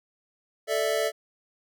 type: chord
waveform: square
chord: A suspended fourth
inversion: none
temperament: equal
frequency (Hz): 440 / 587.3 / 659.3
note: A4 / D5 / E5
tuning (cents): 0 / 0 / 0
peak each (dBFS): -29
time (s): 0.67-1.12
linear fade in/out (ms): 50
effects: none